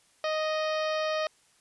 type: harmonic tone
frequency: 622.3 Hz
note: D#5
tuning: in tune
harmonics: 1 / 2 / 3 / 4 / 5 / 6 / 7 / 8 / 9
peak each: -28 / -34 / -38 / -40 / -42 / -44 / -45 / -46 / -47 dBFS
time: 0.24-1.27 s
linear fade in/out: 2 ms
effects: white hiss -64 dBFS RMS until 1.6 s + resampled to 24000 Hz